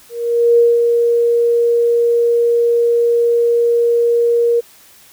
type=tone with ADSR envelope; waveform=sine; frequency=470.9 Hz; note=A#4; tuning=18 cents sharp; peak=-6 dBFS; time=0.09-4.61 s; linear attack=490 ms; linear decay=200 ms; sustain=-4 dB; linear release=19 ms; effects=white hiss -45 dBFS RMS until 5.12 s